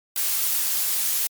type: noise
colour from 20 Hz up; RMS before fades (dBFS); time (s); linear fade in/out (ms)
blue; -23; 0.16-1.27; 2
effects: MP3 96 kbps